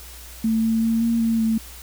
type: tone with pitch steps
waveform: sine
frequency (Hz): 223.1 / 224.6 / 226.7 / 231 / 227 / 223.1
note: A3 / A3 / A#3 / A#3 / A#3 / A3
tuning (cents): +24 / +36 / -48 / -16 / -46 / +24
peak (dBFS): -17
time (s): 0.44-1.58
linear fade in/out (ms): 5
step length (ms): 190
effects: added 60 Hz sine -41 dBFS peak until 1.82 s + white hiss -42 dBFS RMS until 1.82 s